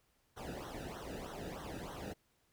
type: noise with flanger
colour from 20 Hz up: brown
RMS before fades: -45 dBFS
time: 0.36-2.14 s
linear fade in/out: 20 ms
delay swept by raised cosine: 0.41 to 0.95 ms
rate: 3.2 Hz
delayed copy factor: -0.9
effects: pink hiss -75 dBFS RMS until 2.52 s